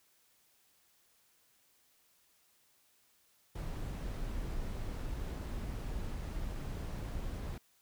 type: noise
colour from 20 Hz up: brown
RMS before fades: -39 dBFS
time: 3.55-7.58 s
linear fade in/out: 5 ms
effects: white hiss -70 dBFS RMS until 7.81 s